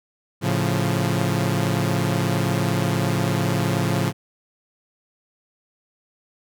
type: chord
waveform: sawtooth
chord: A augmented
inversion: none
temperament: equal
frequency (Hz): 110 / 138.59 / 174.61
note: A2 / C#3 / E#3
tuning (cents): 0 / 0 / 0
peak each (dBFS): -20 / -20 / -20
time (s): 0.41-4.13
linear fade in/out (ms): 50
effects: none